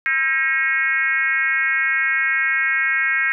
sine tone with frequency modulation, 1893 Hz, A#6, 26 cents sharp, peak -16 dBFS, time 0.06-3.32 s, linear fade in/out 0 ms, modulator 285 Hz, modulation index 1.4, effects none

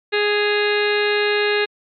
harmonic tone with a mistuned harmonic, 415.3 Hz, G#4, in tune, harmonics 1 / 2 / 3 / 4 / 5 / 6 / 7 / 8 / 9 / 10, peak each -18 / -29 / -31 / -23 / -26 / -27 / -29 / -37 / -29 / -31 dBFS, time 0.12-1.66 s, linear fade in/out 20 ms, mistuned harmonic 7, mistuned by -51 cents, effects MP3 48 kbps

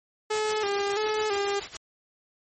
sawtooth tone with vibrato, 415.3 Hz, G#4, in tune, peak -21 dBFS, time 0.3-1.6 s, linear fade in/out 10 ms, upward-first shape square, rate 1.5 Hz, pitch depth 58 cents each way
white noise with tremolo, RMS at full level -34 dBFS, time 0.33-1.77 s, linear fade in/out 5 ms, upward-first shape sine, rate 7.1 Hz, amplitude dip 85%
effects MP3 32 kbps

